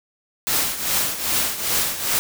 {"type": "noise with tremolo", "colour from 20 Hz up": "white", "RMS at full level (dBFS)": -19, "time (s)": [0.47, 2.19], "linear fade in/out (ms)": 0, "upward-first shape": "triangle", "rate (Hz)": 2.5, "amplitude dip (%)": 75, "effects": []}